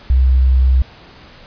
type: tone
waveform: sine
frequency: 64.6 Hz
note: C2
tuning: 21 cents flat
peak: -8 dBFS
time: 0.1-0.82 s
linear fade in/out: 0 ms
effects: pink hiss -41 dBFS RMS until 1.46 s + resampled to 11025 Hz